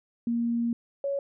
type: tone pair in turn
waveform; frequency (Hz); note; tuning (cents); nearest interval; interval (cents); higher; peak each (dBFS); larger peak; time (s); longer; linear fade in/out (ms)
sine; 234.6 / 558; A#3 / C#5; +11 / +11; octave + minor third; 1500; second; -24 / -26; first; 0.27-0.73 / 1.04-1.19; first; 2
effects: none